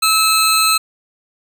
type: tone pair together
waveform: 25% pulse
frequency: 1300 / 4127 Hz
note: E6 / C8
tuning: -24 / -25 cents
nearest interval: octave + minor sixth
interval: 1999 cents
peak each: -10 dBFS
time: 0.02-0.78 s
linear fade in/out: 10 ms
effects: none